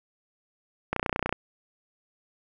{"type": "click train", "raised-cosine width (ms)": 0.5, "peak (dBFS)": -11, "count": 13, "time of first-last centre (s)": [0.93, 1.326], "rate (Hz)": 30.3, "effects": []}